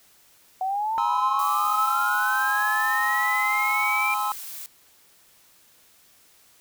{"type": "linear sweep", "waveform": "sine", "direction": "up", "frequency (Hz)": [740, 2373], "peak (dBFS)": -23, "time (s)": [0.61, 4.14], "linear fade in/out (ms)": 2}
{"type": "chord", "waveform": "triangle", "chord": "Ab augmented", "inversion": "none", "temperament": "just", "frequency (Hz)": [830.6, 1038.3, 1297.8], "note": ["Ab5", "C6", "E6"], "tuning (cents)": [0, -14, -27], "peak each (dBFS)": -26, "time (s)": [0.98, 4.32], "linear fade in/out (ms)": 0}
{"type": "noise", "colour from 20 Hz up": "blue", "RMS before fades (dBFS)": -37, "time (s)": [1.39, 4.66], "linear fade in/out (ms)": 0}
{"effects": ["white hiss -57 dBFS RMS until 6.6 s"]}